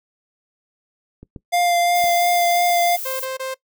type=clicks; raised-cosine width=3 ms; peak=-26 / -21 / -26 dBFS; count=3; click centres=1.23 / 1.362 / 2.041 s
type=tone with vibrato; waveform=square; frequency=698.5 Hz; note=F5; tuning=in tune; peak=-16 dBFS; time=1.52-2.97 s; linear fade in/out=20 ms; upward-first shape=triangle; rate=2.9 Hz; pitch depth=16 cents each way
type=noise; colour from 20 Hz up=violet; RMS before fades=-29 dBFS; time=1.94-3.26 s; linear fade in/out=20 ms
type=tone bursts; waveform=sawtooth; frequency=525 Hz; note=C5; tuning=6 cents sharp; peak=-21 dBFS; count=3; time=3.05-3.544 s; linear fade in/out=10 ms; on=150 ms; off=22 ms
effects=noise-tail reverb RT60 0.1 s tail -20 dB re dry